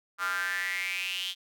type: tone with high-pass filter sweep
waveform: square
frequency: 92.5 Hz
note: F#2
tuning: in tune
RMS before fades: -32 dBFS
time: 0.18-1.35 s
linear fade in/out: 50 ms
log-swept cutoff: 1300 to 3300 Hz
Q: 7.2
effects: none